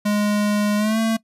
square tone with pitch glide, 207.7 to 223.9 Hz, G#3 to A3, 0 to +30 cents, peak -18 dBFS, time 0.05-1.17 s, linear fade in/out 10 ms, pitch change +130 cents, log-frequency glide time 0.77-0.99 s, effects noise-tail reverb RT60 0.1 s tail -20 dB re dry + resampled to 32000 Hz

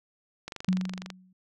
click train, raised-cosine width 0.2 ms, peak -20 dBFS, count 16, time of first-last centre 0.48-1.102 s, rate 24.1 Hz
sine tone with exponential decay, 185 Hz, F#3, in tune, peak -20 dBFS, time 0.68-1.33 s, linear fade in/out 5 ms, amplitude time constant 140 ms
effects none

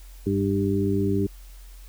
harmonic tone with a mistuned harmonic, 99.5 Hz, G2, 26 cents sharp, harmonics 1 / 2 / 3 / 4, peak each -26 / -26 / -26 / -26 dBFS, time 0.26-1.27 s, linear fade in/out 10 ms, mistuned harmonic 4, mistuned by -20 cents, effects added 44 Hz sine -41 dBFS peak until 1.88 s + white hiss -54 dBFS RMS until 1.88 s

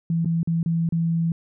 sine tone with dropouts, 166.1 Hz, E3, 13 cents sharp, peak -19 dBFS, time 0.1-1.32 s, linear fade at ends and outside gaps 2 ms, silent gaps 0.247-0.257 / 0.431-0.474 / 0.63-0.66 / 0.89-0.923 s, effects none

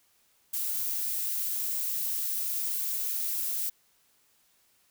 violet noise, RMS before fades -31 dBFS, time 0.53-3.7 s, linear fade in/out 10 ms, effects white hiss -67 dBFS RMS until 4.9 s

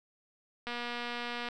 click train, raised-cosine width 0.3 ms, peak -22 dBFS, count 197, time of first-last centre 0.67-1.487 s, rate 240 Hz, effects none

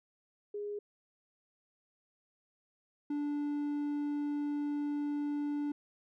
sine / triangle tone pair in turn, 412.5 / 291.7 Hz, G#4 / D4, -12 / -12 cents, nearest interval tritone, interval 600 cents, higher first, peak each -36 / -30 dBFS, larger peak second, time 0.54-0.79 / 3.1-5.72 s, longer second, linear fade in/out 5 ms, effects none

